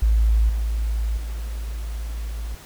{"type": "tone with level steps", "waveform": "sine", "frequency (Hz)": 55, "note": "A1", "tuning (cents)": 0, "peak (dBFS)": [-14, -20, -26], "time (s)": [0.02, 2.55], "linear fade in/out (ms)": 5, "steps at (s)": [0.49, 1.17], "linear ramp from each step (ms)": 5, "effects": ["pink hiss -44 dBFS RMS until 2.65 s"]}